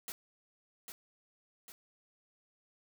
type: noise with echo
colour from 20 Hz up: white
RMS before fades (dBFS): -42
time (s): 0.08-0.12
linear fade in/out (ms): 0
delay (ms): 800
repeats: 2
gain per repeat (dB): -5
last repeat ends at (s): 1.72
effects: none